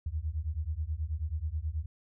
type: beating tone pair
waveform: sine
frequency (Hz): 73.42 / 82.72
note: D2 / E2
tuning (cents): 0 / +7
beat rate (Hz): 9.3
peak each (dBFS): -34 / -34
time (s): 0.06-1.86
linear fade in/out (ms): 5
effects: none